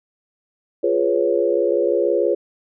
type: chord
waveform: sine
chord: C# dominant seventh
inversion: first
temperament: equal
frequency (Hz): 349.2 / 415.3 / 493.9 / 554.4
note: E#4 / G#4 / B4 / C#5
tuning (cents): 0 / 0 / 0 / 0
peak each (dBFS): -21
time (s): 0.83-2.35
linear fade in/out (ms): 10
effects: none